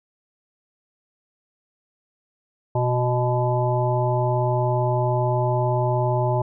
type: harmonic tone with a mistuned harmonic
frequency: 123.5 Hz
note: B2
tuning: in tune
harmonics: 1 / 3 / 5 / 7 / 8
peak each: -21 / -27 / -25 / -26 / -33 dBFS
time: 2.75-6.42 s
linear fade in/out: 5 ms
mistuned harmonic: 8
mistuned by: +31 cents
effects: none